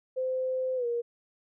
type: tone with pitch glide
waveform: sine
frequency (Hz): 516 to 473.2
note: C5 to A#4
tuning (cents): -24 to +26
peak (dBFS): -27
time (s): 0.16-1.02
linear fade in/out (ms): 20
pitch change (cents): -150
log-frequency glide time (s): 0.76-0.86
effects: none